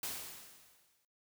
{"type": "noise with exponential decay", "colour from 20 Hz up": "white", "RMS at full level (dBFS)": -38, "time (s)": [0.03, 1.05], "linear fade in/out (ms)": 2, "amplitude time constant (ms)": 220, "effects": ["noise-tail reverb RT60 0.3 s tail -24 dB re dry"]}